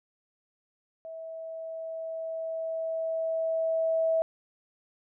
sine tone with level ramp, 650 Hz, E5, 24 cents flat, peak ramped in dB -38 to -22 dBFS, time 1.05-4.22 s, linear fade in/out 0 ms, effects none

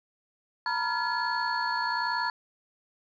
sine tone cluster, 918 / 979 / 1394 / 1704 / 4401 Hz, A#5 / B5 / F6 / G#6 / C#8, -27 / -15 / -4 / +44 / -13 cents, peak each -32 / -30 / -34 / -32 / -36 dBFS, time 0.66-2.3 s, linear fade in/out 2 ms, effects tanh soft clip ceiling -17 dBFS

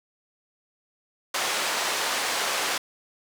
pink band-pass noise, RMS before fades -27 dBFS, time 1.34-2.78 s, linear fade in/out 5 ms, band 650 to 8400 Hz, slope 12 dB/octave, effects none

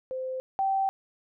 sine tone pair in turn, 518 / 776.1 Hz, C5 / G5, -17 / -18 cents, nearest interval perfect fifth, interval 699 cents, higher second, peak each -30 / -23 dBFS, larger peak second, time 0.11-0.4 / 0.59-0.89 s, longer second, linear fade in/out 0 ms, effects none

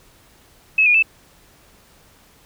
sine tone with pitch steps, 2584 / 2439 / 2634 Hz, E7 / D#7 / E7, -35 / -35 / -2 cents, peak -11 dBFS, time 0.78-1.026 s, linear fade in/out 5 ms, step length 82 ms, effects pink hiss -52 dBFS RMS until 2.45 s

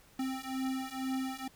square beating tone pair, 261.6 / 263.7 Hz, C4 / C4, 0 / +14 cents, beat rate 2.1 Hz, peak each -38 / -37 dBFS, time 0.19-1.48 s, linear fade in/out 5 ms, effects pink hiss -61 dBFS RMS until 1.55 s

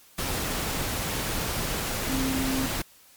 sine tone in noise, 264 Hz, C4, 16 cents sharp, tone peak -26 dBFS, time 2.09-2.66 s, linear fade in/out 5 ms, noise pink, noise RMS -29 dBFS, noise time 0.18-2.82 s, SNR 0 dB, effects white hiss -55 dBFS RMS until 3.16 s + MP3 96 kbps

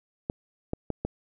clicks, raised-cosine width 2 ms, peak -15 dBFS, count 4, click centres 0.299 / 0.734 / 0.903 / 1.05 s, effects none

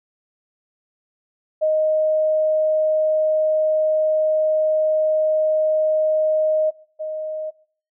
sine tone pair in turn, 622.3 / 622.3 Hz, D#5 / D#5, 0 / 0 cents, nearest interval unison, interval 0 cents, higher neither, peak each -15 / -24 dBFS, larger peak first, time 1.61-6.71 / 6.99-7.51 s, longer first, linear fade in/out 20 ms, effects noise-tail reverb RT60 0.5 s tail -20 dB re dry

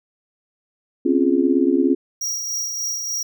sine chord, Db major seventh, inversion third, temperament just, 259.9 / 277.2 / 346.5 / 415.8 Hz, C4 / Db4 / F4 / Ab4, -11 / 0 / -14 / +2 cents, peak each -20 / -18 / -19 / -24 dBFS, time 1.05-1.95 s, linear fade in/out 10 ms
square tone with tremolo, 5690 Hz, F8, 31 cents sharp, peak -22 dBFS, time 2.21-3.23 s, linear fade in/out 5 ms, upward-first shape sine, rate 3.4 Hz, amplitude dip 35%
effects none

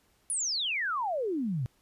sine exponential sweep, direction down, 10300 to 115.8 Hz, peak -28 dBFS, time 0.3-1.66 s, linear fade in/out 0 ms, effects pink hiss -68 dBFS RMS until 1.81 s + resampled to 32000 Hz

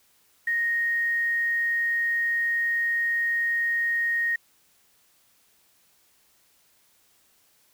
sine tone with quantisation, 1864.7 Hz, A#6, in tune, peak -22 dBFS, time 0.47-4.36 s, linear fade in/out 5 ms, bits 8, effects white hiss -63 dBFS RMS until 7.73 s

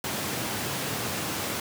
pink high-pass noise, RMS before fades -31 dBFS, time 0.04-1.6 s, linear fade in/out 2 ms, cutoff 100 Hz, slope 24 dB/octave, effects none

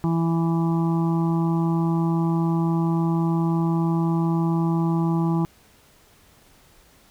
harmonic tone, 165.8 Hz, E3, 10 cents sharp, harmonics 1 / 2 / 4 / 5 / 6 / 7, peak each -20 / -25 / -40 / -33 / -35 / -38 dBFS, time 0.04-5.45 s, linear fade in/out 0 ms, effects pink hiss -55 dBFS RMS until 7.1 s

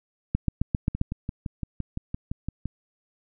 two click trains, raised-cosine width 5 ms, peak -10 / -17 dBFS, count 6 / 11, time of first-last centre 0.35-1.014 / 0.95-2.656 s, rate 7.53 / 5.86 Hz, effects none

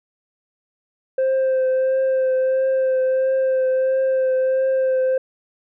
sine tone with vibrato, 523.3 Hz, C5, in tune, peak -13 dBFS, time 1.18-5.18 s, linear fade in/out 5 ms, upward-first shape triangle, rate 1.5 Hz, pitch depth 20 cents each way, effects tanh soft clip ceiling -15 dBFS

